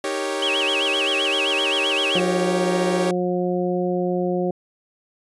sawtooth chord, Eb dominant seventh, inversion none, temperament equal, 311.1 / 392 / 466.2 / 554.4 Hz, Eb4 / G4 / Bb4 / Db5, 0 / 0 / 0 / 0 cents, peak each -27 / -23 / -29 / -23 dBFS, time 0.04-3.11 s, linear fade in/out 2 ms
sine tone with vibrato, 2897 Hz, F#7, 37 cents flat, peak -20 dBFS, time 0.42-2.2 s, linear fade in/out 5 ms, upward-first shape sine, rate 7.7 Hz, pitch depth 240 cents each way
harmonic tone, 179.7 Hz, F3, 50 cents sharp, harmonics 1 / 2 / 3 / 4, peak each -24 / -23 / -26 / -30 dBFS, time 2.15-4.51 s, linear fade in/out 5 ms
effects resampled to 24000 Hz

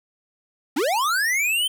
square linear sweep, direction up, 240.1 to 3136 Hz, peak -20 dBFS, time 0.76-1.68 s, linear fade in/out 10 ms, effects none

